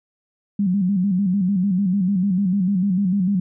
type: tone with vibrato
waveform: sine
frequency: 191.2 Hz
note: G3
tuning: 43 cents flat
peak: -16 dBFS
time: 0.59-3.4 s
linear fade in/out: 5 ms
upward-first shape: square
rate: 6.7 Hz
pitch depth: 98 cents each way
effects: none